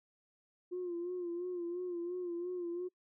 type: tone with vibrato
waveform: sine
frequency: 352.4 Hz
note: F4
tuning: 16 cents sharp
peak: -35 dBFS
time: 0.71-2.89 s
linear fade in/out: 20 ms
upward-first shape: sine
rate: 2.9 Hz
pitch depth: 56 cents each way
effects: noise-tail reverb RT60 0.1 s tail -26 dB re dry + tanh soft clip ceiling -32 dBFS